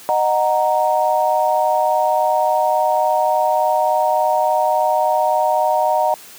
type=chord; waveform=sine; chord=D# minor; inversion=none; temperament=equal with one note detuned; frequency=616.5 / 740 / 932.3 Hz; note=D#5 / F#5 / A#5; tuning=-16 / 0 / 0 cents; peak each=-18 dBFS; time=0.09-6.14 s; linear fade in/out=0 ms; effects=white hiss -40 dBFS RMS until 6.38 s + high-pass 150 Hz 12 dB/octave